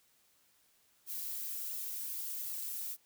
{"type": "noise with flanger", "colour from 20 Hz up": "violet", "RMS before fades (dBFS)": -40, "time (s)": [1.06, 2.97], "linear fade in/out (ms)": 50, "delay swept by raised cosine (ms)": [1.5, 4.4], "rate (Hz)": 1.4, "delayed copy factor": 0.95, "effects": ["white hiss -70 dBFS RMS until 3.05 s"]}